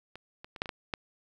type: clicks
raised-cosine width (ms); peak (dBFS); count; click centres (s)
0.3; -28 / -28 / -27 / -12 / -24 / -19 / -15; 7; 0.156 / 0.445 / 0.562 / 0.619 / 0.658 / 0.692 / 0.938
effects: 9-bit